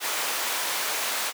pink high-pass noise, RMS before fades -28 dBFS, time 0-1.33 s, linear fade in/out 50 ms, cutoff 790 Hz, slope 12 dB/octave, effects none

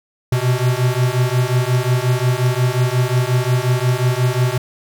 square beating tone pair, 122.5 / 128.1 Hz, B2 / C3, -14 / -36 cents, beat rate 5.6 Hz, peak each -18 dBFS, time 0.32-4.58 s, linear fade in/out 5 ms, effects none

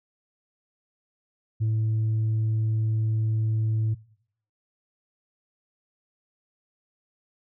sine tone, 110 Hz, A2, in tune, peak -19 dBFS, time 1.6-3.95 s, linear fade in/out 20 ms, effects noise-tail reverb RT60 0.7 s tail -24 dB re dry + tanh soft clip ceiling -20 dBFS

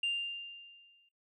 sine tone with exponential decay, 2794 Hz, F7, in tune, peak -26 dBFS, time 0.03-1.09 s, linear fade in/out 5 ms, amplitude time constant 230 ms, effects noise-tail reverb RT60 0.1 s tail -17 dB re dry + tanh soft clip ceiling -27 dBFS

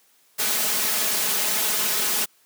white noise with comb filter, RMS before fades -23 dBFS, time 0.38-2.26 s, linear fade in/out 20 ms, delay 4.7 ms, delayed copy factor +0.9, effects white hiss -60 dBFS RMS until 2.45 s + high-pass 200 Hz 12 dB/octave

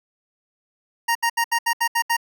25% pulse tone bursts, 932.3 Hz, A#5, in tune, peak -14 dBFS, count 8, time 1.08-2.168 s, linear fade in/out 10 ms, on 73 ms, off 72 ms, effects none

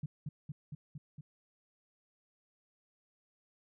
sine tone with echo, 147.5 Hz, D3, 8 cents sharp, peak -34 dBFS, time 0.03-0.06 s, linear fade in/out 5 ms, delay 230 ms, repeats 5, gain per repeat -2 dB, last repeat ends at 1.21 s, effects none

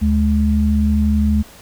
sine tone pair together, 74.4 / 211.4 Hz, D2 / G#3, +23 / +31 cents, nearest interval octave + tritone, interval 1808 cents, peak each -15 dBFS, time 0.01-1.43 s, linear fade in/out 20 ms, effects pink hiss -42 dBFS RMS until 1.61 s

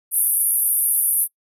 white band-pass noise, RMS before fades -19 dBFS, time 0.11-1.28 s, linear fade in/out 50 ms, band 9500 to 13000 Hz, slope 96 dB/octave, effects noise-tail reverb RT60 0.1 s tail -24 dB re dry

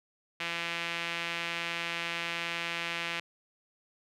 sawtooth tone with band-pass filter, 169.4 Hz, E3, 48 cents sharp, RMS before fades -35 dBFS, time 0.4-3.2 s, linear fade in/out 5 ms, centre 2500 Hz, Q 2, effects none

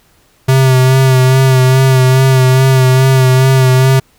square tone with vibrato, 130.81 Hz, C3, in tune, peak -6 dBFS, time 0.48-4 s, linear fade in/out 10 ms, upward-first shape sine, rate 2.4 Hz, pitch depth 30 cents each way, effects pink hiss -51 dBFS RMS until 4.18 s

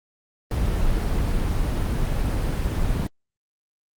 brown noise, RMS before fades -22 dBFS, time 0.51-3.07 s, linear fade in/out 2 ms, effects Opus 24 kbps

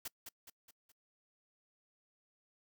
white noise with echo, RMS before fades -42 dBFS, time 0.05-0.08 s, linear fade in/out 5 ms, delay 210 ms, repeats 4, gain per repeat -6 dB, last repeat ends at 0.92 s, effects noise-tail reverb RT60 0.1 s tail -26 dB re dry

